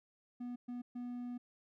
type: tone bursts at uneven times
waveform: triangle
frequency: 244.4 Hz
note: B3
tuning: 18 cents flat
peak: -38 dBFS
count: 3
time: 0.4-0.56 / 0.68-0.82 / 0.95-1.38 s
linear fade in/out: 10 ms
effects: none